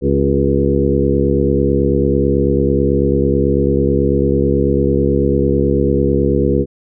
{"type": "harmonic tone with a mistuned harmonic", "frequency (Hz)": 69.1, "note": "C#2", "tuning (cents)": -5, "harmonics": [1, 2, 3, 4, 5, 6, 7], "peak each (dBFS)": [-19, -19, -19, -19, -19, -19, -19], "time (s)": [0.01, 6.66], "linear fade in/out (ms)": 50, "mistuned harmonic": 5, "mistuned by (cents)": 46, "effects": []}